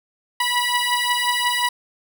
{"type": "beating tone pair", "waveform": "15% pulse", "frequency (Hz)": [974, 979.6], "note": ["B5", "B5"], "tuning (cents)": [-24, -14], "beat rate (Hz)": 5.6, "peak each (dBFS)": -15, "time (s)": [0.4, 1.69], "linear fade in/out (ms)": 5, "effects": []}